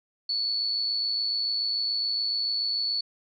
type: tone with amplitude modulation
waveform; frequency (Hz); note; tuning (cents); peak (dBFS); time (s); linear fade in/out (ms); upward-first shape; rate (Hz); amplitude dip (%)
sine; 4435; C#8; 0; -23; 0.29-3.01; 5; sine; 107; 40
effects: none